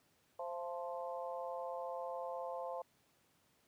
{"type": "harmonic tone with a mistuned harmonic", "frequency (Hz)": 174.61, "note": "F3", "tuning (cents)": 0, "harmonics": [3, 4, 5, 6], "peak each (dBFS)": [-43, -45, -47, -49], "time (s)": [0.39, 2.82], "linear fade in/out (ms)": 5, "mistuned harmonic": 4, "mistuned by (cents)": -40, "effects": ["pink hiss -73 dBFS RMS until 3.67 s", "high-pass 100 Hz 12 dB/octave"]}